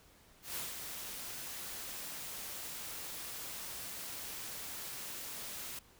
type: noise with ADSR envelope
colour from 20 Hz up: white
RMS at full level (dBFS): -39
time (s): 0.42-5.79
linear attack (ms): 140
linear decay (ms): 150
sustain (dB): -5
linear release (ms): 4
effects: pink hiss -63 dBFS RMS until 5.99 s